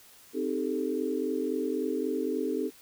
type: chord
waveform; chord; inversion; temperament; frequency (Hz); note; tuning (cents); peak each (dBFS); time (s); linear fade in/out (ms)
sine; A half-diminished seventh; first; equal with one note detuned; 261.6 / 311.1 / 396.3 / 440; C4 / Eb4 / G4 / A4; 0 / 0 / +19 / 0; -33; 0.33-2.71; 50
effects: white hiss -55 dBFS RMS until 2.81 s